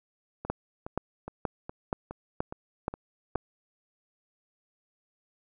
two click trains, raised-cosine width 1 ms, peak -14 / -23 dBFS, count 7 / 8, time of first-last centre 0.5-3.357 / 0.45-3.355 s, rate 2.1 / 2.41 Hz, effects none

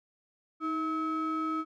triangle ring-modulated tone, 485.9 Hz, B4, 28 cents flat, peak -24 dBFS, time 0.6-1.65 s, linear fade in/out 50 ms, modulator 801 Hz, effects none

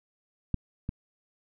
clicks, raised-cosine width 5 ms, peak -14 / -19 dBFS, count 2, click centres 0.543 / 0.891 s, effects none

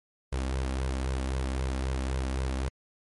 sawtooth tone with flanger, 65.5 Hz, C2, 2 cents sharp, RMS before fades -30 dBFS, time 0.32-2.69 s, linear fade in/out 10 ms, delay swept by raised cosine 1.9 to 3.7 ms, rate 3.8 Hz, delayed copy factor +0.55, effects MP3 48 kbps

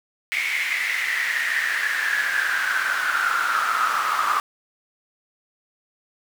brown noise with high-pass filter sweep, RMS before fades -23 dBFS, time 0.32-4.4 s, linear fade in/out 0 ms, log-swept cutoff 2200 to 1200 Hz, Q 9, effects none

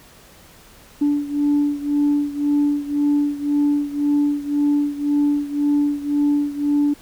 sine beating tone pair, 289.8 / 291.7 Hz, D4 / D4, -23 / -12 cents, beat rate 1.9 Hz, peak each -17 / -20 dBFS, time 1.01-6.94 s, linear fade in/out 10 ms, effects tanh soft clip ceiling -11 dBFS + pink hiss -47 dBFS RMS until 7.01 s

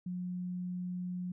sine tone, 180 Hz, F#3, 47 cents flat, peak -35 dBFS, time 0.06-1.32 s, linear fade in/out 5 ms, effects none

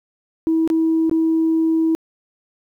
sine tone with dropouts, 323.5 Hz, E4, 32 cents flat, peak -13 dBFS, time 0.47-1.95 s, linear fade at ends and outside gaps 0 ms, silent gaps 0.676-0.701 / 1.096-1.113 s, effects tanh soft clip ceiling -10 dBFS + 9-bit

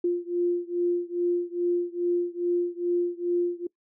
sine beating tone pair, 349.2 / 351.6 Hz, F4 / F4, 0 / +12 cents, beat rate 2.4 Hz, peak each -26 / -27 dBFS, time 0.04-3.67 s, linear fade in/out 5 ms, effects noise-tail reverb RT60 0.1 s tail -23 dB re dry

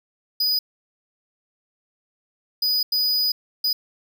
square tone bursts at uneven times, 4960 Hz, D#8, 6 cents flat, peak -19 dBFS, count 4, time 0.4-0.59 / 2.62-2.83 / 2.92-3.32 / 3.64-3.73 s, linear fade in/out 5 ms, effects none

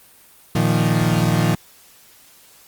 35% pulse chord, Bb suspended fourth, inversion none, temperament equal, 116.54 / 155.56 / 174.61 Hz, Bb2 / Eb3 / F3, 0 / 0 / 0 cents, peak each -18 dBFS, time 0.55-1.55 s, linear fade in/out 5 ms, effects white hiss -49 dBFS RMS until 2.67 s + Opus 32 kbps

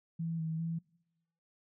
sine tone with pitch steps, 165.1 / 160.6 / 165.4 Hz, E3 / E3 / E3, +3 / -45 / +6 cents, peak -33 dBFS, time 0.19-0.79 s, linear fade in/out 10 ms, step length 200 ms, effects noise-tail reverb RT60 0.9 s tail -24 dB re dry

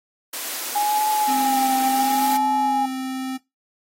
white high-pass noise, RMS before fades -29 dBFS, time 0.33-2.37 s, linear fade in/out 5 ms, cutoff 250 Hz, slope 48 dB/octave
sine tone with vibrato, 822 Hz, G#5, 18 cents flat, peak -18 dBFS, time 0.75-2.86 s, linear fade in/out 10 ms, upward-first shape sine, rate 0.73 Hz, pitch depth 64 cents each way
square tone, 261.6 Hz, C4, in tune, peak -26 dBFS, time 1.27-3.38 s, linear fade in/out 20 ms
effects noise-tail reverb RT60 0.2 s tail -20 dB re dry + AAC 48 kbps

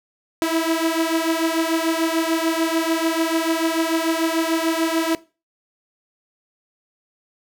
sawtooth beating tone pair, 323.7 / 330.5 Hz, E4 / E4, -31 / +5 cents, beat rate 6.8 Hz, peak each -17 / -18 dBFS, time 0.42-5.15 s, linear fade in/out 0 ms, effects noise-tail reverb RT60 0.3 s tail -19 dB re dry

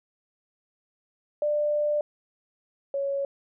sine tone pair in turn, 594 / 555.9 Hz, D5 / C#5, +20 / +5 cents, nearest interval minor second, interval 115 cents, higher first, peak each -22 / -25 dBFS, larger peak first, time 1.42-2.01 / 2.94-3.25 s, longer first, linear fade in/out 2 ms, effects none

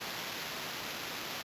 white noise with sample-and-hold, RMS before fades -40 dBFS, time 0-1.43 s, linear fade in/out 20 ms, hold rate 8820 Hz, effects high-pass 100 Hz 12 dB/octave + resampled to 32000 Hz

